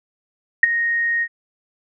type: tone with ADSR envelope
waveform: sine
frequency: 1864.7 Hz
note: A#6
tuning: in tune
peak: -4 dBFS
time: 0.63-1.28 s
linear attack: 4 ms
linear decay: 16 ms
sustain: -13 dB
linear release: 59 ms
effects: none